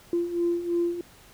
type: beating tone pair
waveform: sine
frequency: 342.3 / 345.3 Hz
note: F4 / F4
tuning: -35 / -20 cents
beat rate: 3 Hz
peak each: -29 / -24 dBFS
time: 0.13-1.01 s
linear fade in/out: 2 ms
effects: tanh soft clip ceiling -16 dBFS + pink hiss -53 dBFS RMS until 1.33 s